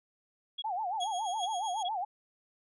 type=tone bursts; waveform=sine; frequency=3322 Hz; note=G#7; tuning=in tune; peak=-34 dBFS; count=4; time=0.58-1.888 s; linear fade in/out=10 ms; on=42 ms; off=380 ms
type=tone with vibrato; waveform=sine; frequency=794 Hz; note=G5; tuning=22 cents sharp; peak=-31 dBFS; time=0.64-2.05 s; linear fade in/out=10 ms; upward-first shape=sine; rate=7.2 Hz; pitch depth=210 cents each way
type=tone with tremolo; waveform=25% pulse; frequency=3300 Hz; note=G#7; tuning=12 cents flat; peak=-35 dBFS; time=1-1.83 s; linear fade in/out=5 ms; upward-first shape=sine; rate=7.7 Hz; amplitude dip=65%
effects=resampled to 24000 Hz